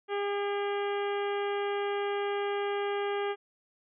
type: harmonic tone with a mistuned harmonic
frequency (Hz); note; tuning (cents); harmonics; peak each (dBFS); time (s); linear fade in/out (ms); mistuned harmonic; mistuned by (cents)
405; G#4; -43; 1 / 2 / 3 / 4 / 5 / 6 / 7 / 8; -30 / -36 / -40 / -42 / -44 / -46 / -47 / -48; 0.08-3.36; 50; 6; -42
effects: none